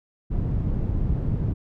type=low-pass noise; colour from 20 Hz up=white; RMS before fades=-24 dBFS; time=0.3-1.54 s; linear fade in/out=20 ms; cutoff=110 Hz; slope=12 dB/octave; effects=none